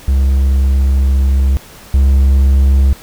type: tone pair in turn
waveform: triangle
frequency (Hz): 67.2 / 67.71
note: C2 / C#2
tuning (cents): +47 / -40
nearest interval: unison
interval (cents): 13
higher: second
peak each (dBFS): -6 / -4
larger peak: second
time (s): 0.08-1.57 / 1.94-2.93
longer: first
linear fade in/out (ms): 0
effects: pink hiss -37 dBFS RMS until 3.02 s